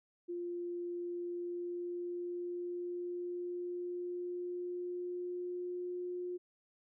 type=tone with pitch glide; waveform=sine; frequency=349.2 to 357.4 Hz; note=F4 to F4; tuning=0 to +40 cents; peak=-37 dBFS; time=0.28-6.38 s; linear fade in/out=20 ms; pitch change=+40 cents; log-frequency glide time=0.87-5.98 s; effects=none